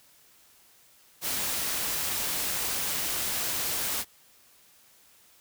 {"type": "noise", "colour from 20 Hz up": "white", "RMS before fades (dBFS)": -30, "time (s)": [1.21, 4.05], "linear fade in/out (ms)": 50, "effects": ["white hiss -59 dBFS RMS until 5.4 s"]}